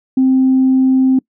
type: tone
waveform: sine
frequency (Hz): 261.6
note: C4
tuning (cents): 0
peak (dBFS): -7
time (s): 0.17-1.19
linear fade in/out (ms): 5
effects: noise-tail reverb RT60 0.1 s tail -25 dB re dry + tanh soft clip ceiling -4 dBFS